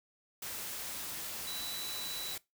sine tone in noise, 3951 Hz, B7, in tune, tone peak -40 dBFS, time 1.47-2.35 s, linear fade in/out 5 ms, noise white, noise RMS -41 dBFS, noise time 0.42-2.38 s, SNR -2 dB, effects noise-tail reverb RT60 0.2 s tail -21 dB re dry

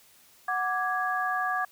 sine tone cluster, 739 / 1171 / 1659 Hz, F#5 / D6 / G#6, -2 / -5 / -2 cents, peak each -30 dBFS, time 0.48-1.65 s, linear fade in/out 5 ms, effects white hiss -58 dBFS RMS until 1.71 s

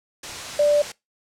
sine tone in noise, 587.3 Hz, D5, in tune, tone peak -14 dBFS, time 0.59-0.82 s, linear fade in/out 5 ms, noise white, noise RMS -32 dBFS, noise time 0.23-0.92 s, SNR +15 dB, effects noise-tail reverb RT60 0.2 s tail -22 dB re dry + low-pass 7000 Hz 12 dB/octave

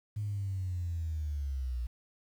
sine linear sweep, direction down, 106.3 to 58.27 Hz, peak -31 dBFS, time 0.16-1.87 s, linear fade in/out 10 ms, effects tanh soft clip ceiling -27 dBFS + 10-bit

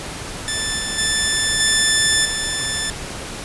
10% pulse tone with level steps, 1760 Hz, A6, in tune, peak -12 / -14 / -8 / -5 / -12 dBFS, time 0.48-2.9 s, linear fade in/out 0 ms, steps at 0.79 / 0.98 / 1.6 / 2.25 s, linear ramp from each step 5 ms, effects pink hiss -30 dBFS RMS until 3.44 s + resampled to 24000 Hz

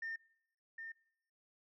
sine tone with echo, 1813 Hz, A#6, 49 cents flat, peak -38 dBFS, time 0.02-0.16 s, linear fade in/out 5 ms, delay 760 ms, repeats 1, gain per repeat -6 dB, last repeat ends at 0.92 s, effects noise-tail reverb RT60 0.8 s tail -24 dB re dry + tanh soft clip ceiling -36 dBFS

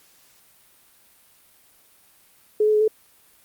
sine tone with pitch steps, 425.2 / 428.7 / 424.4 / 434.2 Hz, G#4 / A4 / G#4 / A4, +41 / -45 / +38 / -23 cents, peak -15 dBFS, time 2.6-2.88 s, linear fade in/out 5 ms, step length 70 ms, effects white hiss -56 dBFS RMS until 3.44 s + Opus 48 kbps

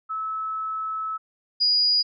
sine tone pair in turn, 1300 / 4895 Hz, E6 / D#8, -24 / -29 cents, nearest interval octave + major seventh, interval 2295 cents, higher second, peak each -26 / -17 dBFS, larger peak second, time 0.09-1.18 / 1.6-2.03 s, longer first, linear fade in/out 20 ms, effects none

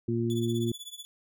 harmonic tone, 116.54 Hz, A#2, in tune, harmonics 1 / 2 / 3, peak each -30 / -30 / -30 dBFS, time 0.08-0.72 s, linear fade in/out 5 ms
sawtooth tone with tremolo, 3444 Hz, A7, 38 cents flat, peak -34 dBFS, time 0.3-1.05 s, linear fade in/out 0 ms, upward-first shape triangle, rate 16 Hz, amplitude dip 95%
effects none

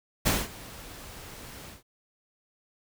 pink noise with ADSR envelope, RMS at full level -23 dBFS, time 0.25-1.83 s, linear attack 16 ms, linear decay 210 ms, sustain -21 dB, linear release 150 ms, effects none

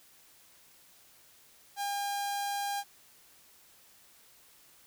sawtooth tone with notch filter, 806 Hz, G5, 48 cents sharp, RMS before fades -34 dBFS, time 1.76-2.84 s, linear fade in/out 50 ms, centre 2100 Hz, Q 1.7, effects white hiss -60 dBFS RMS until 4.86 s

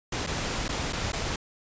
pink noise with dropouts, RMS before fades -30 dBFS, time 0.12-1.36 s, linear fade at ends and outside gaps 5 ms, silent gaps 0.266-0.271 / 0.682-0.69 / 0.926-0.93 / 1.121-1.131 s, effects resampled to 16000 Hz

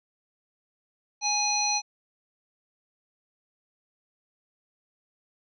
harmonic tone with a mistuned harmonic, 830.6 Hz, G#5, in tune, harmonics 1 / 3 / 5 / 7, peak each -29 / -32 / -29 / -27 dBFS, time 1.21-1.82 s, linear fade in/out 50 ms, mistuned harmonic 7, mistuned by +30 cents, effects none

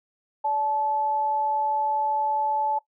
sine tone pair together, 578 / 867.6 Hz, D5 / A5, -28 / -25 cents, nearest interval perfect fifth, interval 703 cents, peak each -33 / -22 dBFS, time 0.44-2.79 s, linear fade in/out 10 ms, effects noise-tail reverb RT60 0.1 s tail -18 dB re dry

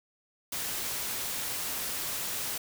white noise, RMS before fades -34 dBFS, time 0.52-2.58 s, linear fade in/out 5 ms, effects none

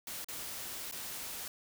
white noise with dropouts, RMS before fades -42 dBFS, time 0.07-1.48 s, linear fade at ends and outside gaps 2 ms, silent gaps 0.245-0.285 / 0.913-0.923 s, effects none

